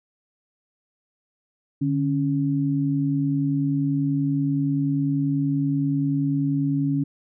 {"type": "tone pair together", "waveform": "sine", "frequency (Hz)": [146.84, 277.2], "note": ["D3", "C#4"], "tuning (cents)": [0, 0], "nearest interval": "major seventh", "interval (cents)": 1100, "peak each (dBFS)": [-23, -22], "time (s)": [1.81, 7.04], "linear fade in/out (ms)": 10, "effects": []}